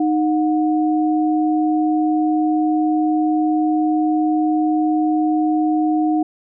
sine tone pair together, 309.3 / 726.4 Hz, D#4 / F#5, -10 / -32 cents, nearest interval octave + minor third, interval 1478 cents, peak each -15 / -22 dBFS, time 0-6.23 s, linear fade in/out 5 ms, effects none

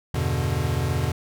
square chord, E minor seventh, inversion none, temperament equal, 82.41 / 98 / 123.47 / 146.83 Hz, E2 / G2 / B2 / D3, 0 / 0 / 0 / 0 cents, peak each -28 / -30 / -27 / -29 dBFS, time 0.14-1.12 s, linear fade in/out 5 ms, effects none

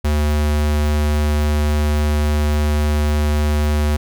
square tone, 74.7 Hz, D2, 30 cents sharp, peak -15 dBFS, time 0.04-3.97 s, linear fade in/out 10 ms, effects none

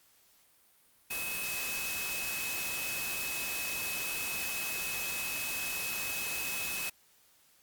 sine tone in noise, 2569 Hz, E7, 45 cents flat, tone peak -37 dBFS, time 1.1-6.9 s, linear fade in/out 10 ms, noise white, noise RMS -37 dBFS, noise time 1.1-6.9 s, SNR -3 dB, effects white hiss -65 dBFS RMS until 7.62 s + Opus 48 kbps

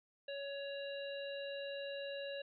harmonic tone, 559 Hz, C#5, 14 cents sharp, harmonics 1 / 3 / 5 / 7, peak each -42 / -51 / -50 / -52 dBFS, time 0.28-2.42 s, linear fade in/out 5 ms, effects none

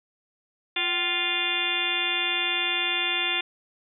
harmonic tone with a mistuned harmonic, 350 Hz, F4, 4 cents sharp, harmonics 1 / 2 / 3 / 4 / 5 / 6 / 7 / 8 / 9 / 10, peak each -37 / -37 / -39 / -37 / -35 / -32 / -30 / -30 / -38 / -28 dBFS, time 0.76-3.41 s, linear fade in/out 5 ms, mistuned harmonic 2, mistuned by +140 cents, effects none

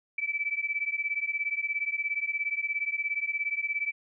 sine beating tone pair, 2303 / 2320 Hz, D7 / D7, -34 / -22 cents, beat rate 17 Hz, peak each -31 dBFS, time 0.18-3.92 s, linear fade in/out 5 ms, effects none

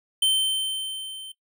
square tone with level ramp, 3100 Hz, G7, 20 cents flat, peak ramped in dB -17 to -37 dBFS, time 0.22-1.32 s, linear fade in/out 5 ms, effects noise-tail reverb RT60 0.1 s tail -18 dB re dry

